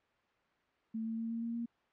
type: tone with pitch steps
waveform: sine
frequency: 223 / 225.2 / 227.4 / 229.7 / 231.9 / 234.2 Hz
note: A3 / A3 / A#3 / A#3 / A#3 / A#3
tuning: +23 / +40 / -43 / -25 / -9 / +8 cents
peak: -35 dBFS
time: 0.94-1.66 s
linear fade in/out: 10 ms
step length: 120 ms
effects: white hiss -72 dBFS RMS until 1.92 s + low-pass 2000 Hz 12 dB/octave